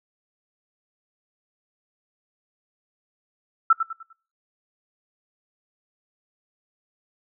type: tone with echo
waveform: sine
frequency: 1332 Hz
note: E6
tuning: 18 cents sharp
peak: -11 dBFS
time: 3.7-3.73 s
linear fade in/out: 5 ms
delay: 100 ms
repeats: 4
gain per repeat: -9 dB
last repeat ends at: 4.13 s
effects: noise-tail reverb RT60 0.5 s tail -23 dB re dry